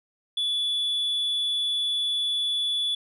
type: tone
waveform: sine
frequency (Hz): 3440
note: A7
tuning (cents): -40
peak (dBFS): -21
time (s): 0.37-2.95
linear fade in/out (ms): 5
effects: tanh soft clip ceiling -22 dBFS